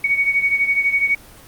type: beating tone pair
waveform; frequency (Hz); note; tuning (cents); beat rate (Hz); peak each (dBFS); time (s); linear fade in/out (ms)
sine; 2234 / 2246; C#7 / C#7; +13 / +22; 12; -16 / -21; 0.04-1.15; 5
effects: pink hiss -43 dBFS RMS until 1.47 s + Opus 32 kbps